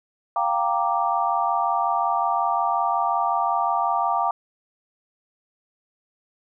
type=chord; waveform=sine; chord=G minor seventh; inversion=third; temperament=equal; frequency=698.5 / 784 / 932.3 / 1174.7 Hz; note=F5 / G5 / Bb5 / D6; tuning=0 / 0 / 0 / 0 cents; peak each=-25 dBFS; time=0.36-4.31 s; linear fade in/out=2 ms; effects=none